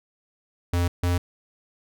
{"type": "tone pair in turn", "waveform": "square", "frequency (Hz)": [87.31, 88.07], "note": ["F2", "F2"], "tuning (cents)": [0, 15], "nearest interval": "unison", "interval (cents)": 15, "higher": "second", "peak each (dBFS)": -21, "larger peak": "neither", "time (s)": [[0.73, 0.88], [1.03, 1.18]], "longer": "neither", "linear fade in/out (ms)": 5, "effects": []}